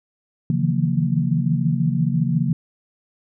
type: tone cluster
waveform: sine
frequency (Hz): 136.3 / 157.1 / 163 / 177.5 / 230.5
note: C#3 / D#3 / E3 / F3 / A#3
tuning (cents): -29 / +17 / -19 / +28 / -19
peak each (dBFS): -22 / -24 / -23 / -24 / -25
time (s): 0.5-2.53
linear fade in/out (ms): 2
effects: none